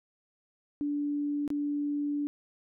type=tone with dropouts; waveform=sine; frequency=290.6 Hz; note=D4; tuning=18 cents flat; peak=-28 dBFS; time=0.81-2.27 s; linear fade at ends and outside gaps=0 ms; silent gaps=1.478-1.503 s; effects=none